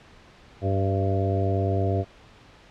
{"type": "harmonic tone with a mistuned harmonic", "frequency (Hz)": 97.1, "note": "G2", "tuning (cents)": -16, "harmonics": [1, 2, 3, 4, 5, 6, 7], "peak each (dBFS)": [-23, -34, -32, -30, -33, -34, -30], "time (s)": [0.61, 2.05], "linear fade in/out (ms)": 50, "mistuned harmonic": 6, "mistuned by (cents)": 25, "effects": ["pink hiss -51 dBFS RMS until 2.7 s", "low-pass 4000 Hz 12 dB/octave"]}